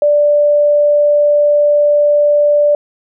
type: tone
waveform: sine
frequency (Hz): 587.3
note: D5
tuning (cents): 0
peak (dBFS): -7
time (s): 0.02-2.75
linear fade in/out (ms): 2
effects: none